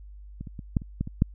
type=clicks; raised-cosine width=5 ms; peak=-23 / -26 / -24 / -10 / -27 / -14 / -22 / -7 dBFS; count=8; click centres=0.41 / 0.472 / 0.592 / 0.768 / 0.819 / 1.01 / 1.074 / 1.221 s; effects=added 50 Hz sine -42 dBFS peak until 1.34 s